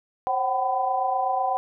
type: tone cluster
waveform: sine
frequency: 533 / 738 / 766 / 1003 Hz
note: C5 / F#5 / G5 / B5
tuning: +32 / -5 / -40 / +26 cents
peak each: -31 / -31 / -23 / -29 dBFS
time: 0.27-1.57 s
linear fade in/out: 0 ms
effects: none